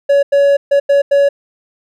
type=tone bursts at uneven times; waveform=triangle; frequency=563 Hz; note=C#5; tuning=27 cents sharp; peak=-5 dBFS; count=5; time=0.09-0.23 / 0.32-0.57 / 0.71-0.8 / 0.89-1.02 / 1.11-1.29 s; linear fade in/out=10 ms; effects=none